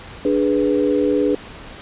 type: chord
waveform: sine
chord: G# diminished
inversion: second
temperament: equal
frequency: 293.7 / 415.3 / 493.9 Hz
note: D4 / G#4 / B4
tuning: 0 / 0 / 0 cents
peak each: -18 / -19 / -20 dBFS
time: 0.25-1.35 s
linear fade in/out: 2 ms
effects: pink hiss -37 dBFS RMS until 1.81 s + resampled to 8000 Hz